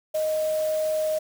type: tone in noise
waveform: sine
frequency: 622.3 Hz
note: D#5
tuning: in tune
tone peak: -22 dBFS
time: 0.14-1.19 s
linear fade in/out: 10 ms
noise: white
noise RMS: -40 dBFS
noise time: 0.14-1.19 s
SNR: +15 dB
effects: none